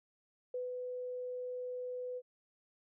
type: tone with ADSR envelope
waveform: sine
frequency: 499.2 Hz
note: B4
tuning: 19 cents sharp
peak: -35 dBFS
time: 0.54-2.22 s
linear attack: 4 ms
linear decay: 160 ms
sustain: -3 dB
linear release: 48 ms
effects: none